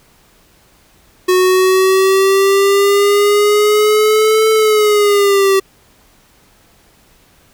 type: exponential two-way sweep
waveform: square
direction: up then down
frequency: 366.1 to 440 to 385 Hz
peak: -9 dBFS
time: 1.28-5.6 s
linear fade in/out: 10 ms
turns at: 4.5 s
effects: pink hiss -50 dBFS RMS until 7.53 s